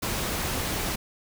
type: noise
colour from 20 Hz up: pink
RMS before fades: -29 dBFS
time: 0.02-0.96 s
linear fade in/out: 10 ms
effects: none